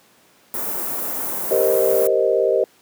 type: band-stop noise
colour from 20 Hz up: white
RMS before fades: -25 dBFS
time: 0.54-2.07 s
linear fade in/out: 0 ms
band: 970 to 14000 Hz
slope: 12 dB/octave
type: chord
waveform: sine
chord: C minor seventh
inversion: second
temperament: equal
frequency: 392 / 466.2 / 523.3 / 622.3 Hz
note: G4 / Bb4 / C5 / Eb5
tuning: 0 / 0 / 0 / 0 cents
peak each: -20 dBFS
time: 1.51-2.64 s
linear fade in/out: 2 ms
effects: pink hiss -54 dBFS RMS until 2.81 s + high-pass 200 Hz 12 dB/octave